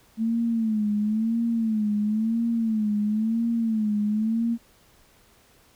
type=tone with vibrato; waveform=sine; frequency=220 Hz; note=A3; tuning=in tune; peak=-21 dBFS; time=0.17-4.58 s; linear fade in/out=50 ms; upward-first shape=sine; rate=0.98 Hz; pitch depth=97 cents each way; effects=pink hiss -58 dBFS RMS until 5.75 s